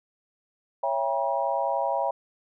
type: chord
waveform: sine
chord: C# diminished seventh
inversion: none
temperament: just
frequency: 554.4 / 665.2 / 798.3 / 957.9 Hz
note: C#5 / E5 / G5 / Bb5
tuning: 0 / +16 / +31 / +47 cents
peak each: -29 dBFS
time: 0.83-2.11 s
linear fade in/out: 5 ms
effects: none